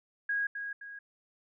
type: tone with echo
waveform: sine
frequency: 1644 Hz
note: G#6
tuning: 18 cents flat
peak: -28 dBFS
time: 0.29-0.47 s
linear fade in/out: 5 ms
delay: 260 ms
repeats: 2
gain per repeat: -7 dB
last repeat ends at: 0.99 s
effects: none